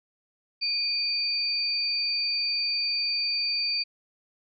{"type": "tone pair together", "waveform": "sine", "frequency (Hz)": [2444, 4614], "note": ["D#7", "D8"], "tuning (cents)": [-32, -31], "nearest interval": "major seventh", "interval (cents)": 1101, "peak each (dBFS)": [-33, -25], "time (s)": [0.61, 3.84], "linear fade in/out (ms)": 20, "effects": []}